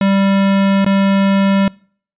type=tone with dropouts; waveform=square; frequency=196 Hz; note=G3; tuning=in tune; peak=-11 dBFS; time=0.01-1.68 s; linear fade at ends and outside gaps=2 ms; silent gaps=0.847-0.862 s; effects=noise-tail reverb RT60 0.5 s tail -25 dB re dry + resampled to 8000 Hz